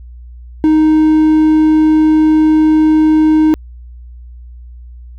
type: tone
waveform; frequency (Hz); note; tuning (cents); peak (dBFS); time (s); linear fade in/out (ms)
triangle; 311.1; D#4; 0; -4; 0.64-3.54; 0
effects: added 60 Hz sine -30 dBFS peak until 5.18 s